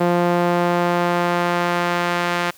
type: tone with band-pass filter sweep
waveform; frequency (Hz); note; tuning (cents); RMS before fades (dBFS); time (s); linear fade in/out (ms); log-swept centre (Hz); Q
sawtooth; 174.61; F3; 0; -19; 0-2.51; 10; 590 to 1700; 0.76
effects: white hiss -48 dBFS RMS until 2.57 s